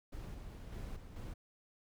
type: noise with level steps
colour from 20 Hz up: brown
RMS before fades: -45 / -48 / -44 / -51 / -45 dBFS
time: 0.12-1.34 s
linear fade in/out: 10 ms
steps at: 0.34 / 0.72 / 0.96 / 1.16 s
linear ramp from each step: 5 ms
effects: none